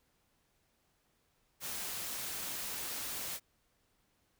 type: noise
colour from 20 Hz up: white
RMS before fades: -40 dBFS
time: 1.6-3.4 s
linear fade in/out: 50 ms
effects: pink hiss -75 dBFS RMS until 4.39 s

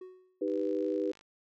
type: tone with exponential decay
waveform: triangle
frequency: 370 Hz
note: F#4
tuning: in tune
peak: -39 dBFS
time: 0.01-0.47 s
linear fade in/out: 5 ms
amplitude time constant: 100 ms
type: chord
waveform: sine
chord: Eb augmented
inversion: none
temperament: equal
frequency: 311.1 / 392 / 493.9 Hz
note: Eb4 / G4 / B4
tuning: 0 / 0 / 0 cents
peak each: -33 dBFS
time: 0.41-1.12 s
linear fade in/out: 10 ms
type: click train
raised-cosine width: 0.2 ms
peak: -40 dBFS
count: 39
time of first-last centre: 0.48-1.211 s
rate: 52 Hz
effects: none

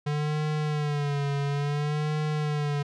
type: tone with vibrato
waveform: square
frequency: 146.83 Hz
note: D3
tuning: in tune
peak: -26 dBFS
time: 0.06-2.83 s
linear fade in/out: 10 ms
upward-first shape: sine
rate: 0.58 Hz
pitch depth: 66 cents each way
effects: low-pass 5000 Hz 12 dB/octave

